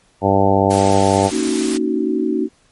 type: harmonic tone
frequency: 98 Hz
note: G2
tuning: in tune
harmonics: 1 / 2 / 3 / 4 / 5 / 6 / 7 / 8 / 9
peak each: -20 / -20 / -20 / -20 / -20 / -20 / -20 / -20 / -20 dBFS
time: 0.21-1.31 s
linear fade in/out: 50 ms
type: noise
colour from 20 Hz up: white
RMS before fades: -26 dBFS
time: 0.7-1.78 s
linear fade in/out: 10 ms
type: chord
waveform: sine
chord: D# minor seventh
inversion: second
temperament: just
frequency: 233.3 / 280 / 311.1 / 373.4 Hz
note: A#3 / C#4 / D#4 / F#4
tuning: +2 / +18 / 0 / +16 cents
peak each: -22 / -22 / -20 / -21 dBFS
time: 1.3-2.49 s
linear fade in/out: 50 ms
effects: pink hiss -56 dBFS RMS until 2.71 s + MP3 48 kbps